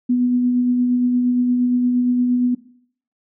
sine tone with tremolo, 246.9 Hz, B3, in tune, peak -13 dBFS, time 0.09-2.55 s, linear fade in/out 10 ms, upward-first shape sine, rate 8.6 Hz, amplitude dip 25%, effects noise-tail reverb RT60 0.6 s tail -18 dB re dry

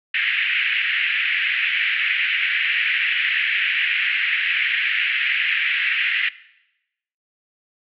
white band-pass noise, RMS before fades -21 dBFS, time 0.14-6.29 s, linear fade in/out 5 ms, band 1700 to 2800 Hz, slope 48 dB/octave, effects noise-tail reverb RT60 0.9 s tail -19 dB re dry

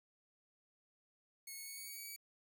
5% pulse tone with pitch steps, 2189 / 2204 / 2220 / 2235 / 2251 / 2266 / 2282 Hz, C#7 / C#7 / C#7 / C#7 / C#7 / C#7 / C#7, -22 / -11 / +2 / +14 / +26 / +37 / +50 cents, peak -37 dBFS, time 1.47-2.163 s, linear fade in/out 5 ms, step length 99 ms, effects 13-bit

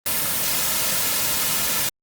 white noise with comb filter, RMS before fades -22 dBFS, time 0.06-1.89 s, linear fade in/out 2 ms, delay 2.6 ms, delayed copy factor -0.5, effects Opus 32 kbps

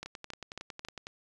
two click trains, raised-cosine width 0.2 ms, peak -22 / -24 dBFS, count 4 / 12, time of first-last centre 0.03-0.85 / 0.06-1.069 s, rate 3.66 / 10.9 Hz, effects resampled to 24000 Hz

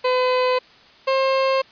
30% pulse tone pair in turn, 506 / 533 Hz, B4 / C5, +42 / +32 cents, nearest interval minor second, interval 90 cents, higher second, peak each -14 dBFS, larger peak neither, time 0.04-0.59 / 1.07-1.62 s, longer neither, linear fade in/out 10 ms, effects white hiss -49 dBFS RMS until 1.71 s + resampled to 11025 Hz

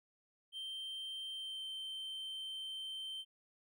triangle tone with pitch glide, 3136 to 3113 Hz, G7 to G7, 0 to -13 cents, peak -40 dBFS, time 0.52-3.25 s, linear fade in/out 50 ms, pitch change -13 cents, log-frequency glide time 1.32-1.63 s, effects none

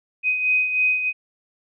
sine beating tone pair, 2507 / 2510.2 Hz, D#7 / D#7, +12 / +15 cents, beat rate 3.2 Hz, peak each -18 / -26 dBFS, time 0.23-1.13 s, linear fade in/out 50 ms, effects none

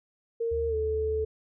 sine tone with pitch glide, 461 to 435.9 Hz, A#4 to A4, -19 to -16 cents, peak -26 dBFS, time 0.4-1.25 s, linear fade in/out 10 ms, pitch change -97 cents, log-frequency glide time 0.68-0.75 s
sine tone with vibrato, 76.1 Hz, D#2, 38 cents flat, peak -33 dBFS, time 0.51-1.25 s, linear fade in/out 10 ms, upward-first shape triangle, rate 15 Hz, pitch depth 30 cents each way
effects none

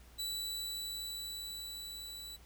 sawtooth tone with level ramp, 3951 Hz, B7, in tune, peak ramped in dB -33 to -42 dBFS, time 0.18-2.37 s, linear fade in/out 20 ms, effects added 60 Hz sine -57 dBFS peak until 2.45 s + pink hiss -62 dBFS RMS until 2.45 s

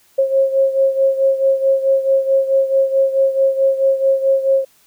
sine beating tone pair, 538 / 542.6 Hz, C5 / C#5, +48 / -37 cents, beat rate 4.6 Hz, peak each -13 / -18 dBFS, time 0.18-4.65 s, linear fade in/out 10 ms, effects white hiss -54 dBFS RMS until 4.86 s

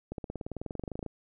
accelerating click train, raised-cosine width 2 ms, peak -23 dBFS, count 21, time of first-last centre 0.12-1.063 s, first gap 62 ms, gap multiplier 0.97, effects none

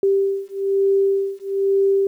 sine beating tone pair, 392 / 393.1 Hz, G4 / G4, 0 / +5 cents, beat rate 1.1 Hz, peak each -19 / -19 dBFS, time 0.03-2.07 s, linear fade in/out 2 ms, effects 9-bit

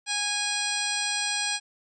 harmonic tone, 824 Hz, G#5, 14 cents flat, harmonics 1 / 2 / 3 / 4 / 5 / 6 / 7 / 9 / 10, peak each -36 / -34 / -33 / -34 / -33 / -36 / -35 / -38 / -34 dBFS, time 0.06-1.6 s, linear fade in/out 50 ms, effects none

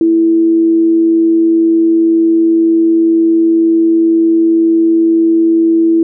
sine tone with amplitude modulation, 329.6 Hz, E4, in tune, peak -5 dBFS, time 0.01-6.03 s, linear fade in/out 2 ms, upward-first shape sine, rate 102 Hz, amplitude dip 25%, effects none

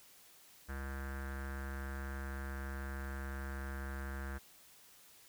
square tone with low-pass filter, 68 Hz, C#2, 33 cents flat, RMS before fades -42 dBFS, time 0.68-4.39 s, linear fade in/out 20 ms, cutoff 1600 Hz, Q 5.6, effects white hiss -61 dBFS RMS until 5.28 s

